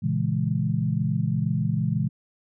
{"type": "chord", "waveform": "sine", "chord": "A# half-diminished seventh", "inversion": "none", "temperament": "equal", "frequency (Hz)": [116.54, 138.59, 164.81, 207.7], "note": ["A#2", "C#3", "E3", "G#3"], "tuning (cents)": [0, 0, 0, 0], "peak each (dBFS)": [-27, -27, -26, -29], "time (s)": [0.02, 2.09], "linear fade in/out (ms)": 20, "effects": []}